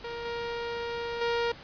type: tone with level steps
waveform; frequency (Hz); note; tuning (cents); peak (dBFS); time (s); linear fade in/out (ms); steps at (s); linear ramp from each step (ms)
sawtooth; 470; A#4; +14; -31 / -28 / -22; 0.04-1.52; 5; 0.25 / 1.21; 5
effects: pink hiss -47 dBFS RMS until 1.63 s + resampled to 11025 Hz